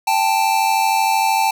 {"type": "tone pair together", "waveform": "square", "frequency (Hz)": [787, 880], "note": ["G5", "A5"], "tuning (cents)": [7, 0], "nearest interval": "major second", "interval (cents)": 193, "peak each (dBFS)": [-19, -17], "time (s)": [0.07, 1.51], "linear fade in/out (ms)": 5, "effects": []}